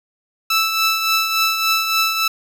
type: tone with tremolo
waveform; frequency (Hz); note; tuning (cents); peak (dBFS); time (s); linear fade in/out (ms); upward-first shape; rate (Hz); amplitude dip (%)
15% pulse; 1318.5; E6; 0; -7; 0.5-2.28; 5; triangle; 3.5; 55
effects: none